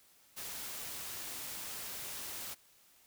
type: noise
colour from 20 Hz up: white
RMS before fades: -43 dBFS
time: 0.36-2.55 s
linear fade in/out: 20 ms
effects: white hiss -65 dBFS RMS until 3.06 s